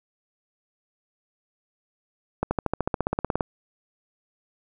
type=accelerating click train; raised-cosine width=1 ms; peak=-9 dBFS; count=16; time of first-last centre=2.43-3.408 s; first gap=80 ms; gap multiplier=0.97; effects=none